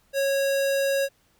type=tone; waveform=square; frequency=550 Hz; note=C#5; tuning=14 cents flat; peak=-22 dBFS; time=0.13-1.09 s; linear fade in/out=50 ms; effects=pink hiss -64 dBFS RMS until 1.39 s